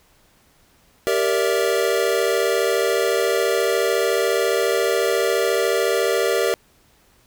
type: chord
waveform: square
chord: E half-diminished seventh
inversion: first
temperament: equal with one note detuned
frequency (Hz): 392 / 466.2 / 579.9 / 659.3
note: G4 / Bb4 / D5 / E5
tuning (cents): 0 / 0 / -22 / 0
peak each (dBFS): -23 / -22 / -25 / -27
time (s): 1.07-6.54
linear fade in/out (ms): 0
effects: pink hiss -57 dBFS RMS until 7.26 s